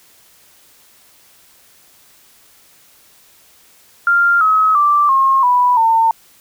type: tone with pitch steps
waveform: sine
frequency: 1394 / 1278.3 / 1172.2 / 1074.9 / 985.7 / 903.9 Hz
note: F6 / D#6 / D6 / C6 / B5 / A5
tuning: -4 / +46 / -4 / +46 / -4 / +46 cents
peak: -9 dBFS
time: 4.07-6.11 s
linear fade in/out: 2 ms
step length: 340 ms
effects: white hiss -49 dBFS RMS until 6.4 s